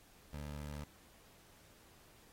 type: tone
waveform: 20% pulse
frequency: 73.42 Hz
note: D2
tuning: in tune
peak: -38 dBFS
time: 0.33-0.84 s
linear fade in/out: 5 ms
effects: pink hiss -64 dBFS RMS until 2.32 s + AAC 48 kbps